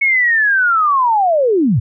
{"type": "linear sweep", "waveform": "sine", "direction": "down", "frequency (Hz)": [2217, 92.5], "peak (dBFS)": -10, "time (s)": [0.01, 1.8], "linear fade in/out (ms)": 10, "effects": []}